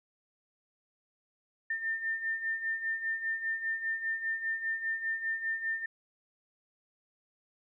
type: beating tone pair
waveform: sine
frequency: 1800 / 1805 Hz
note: A6 / A6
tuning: +39 / +44 cents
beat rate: 5 Hz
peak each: -38 / -32 dBFS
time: 1.7-5.86 s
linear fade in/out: 5 ms
effects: none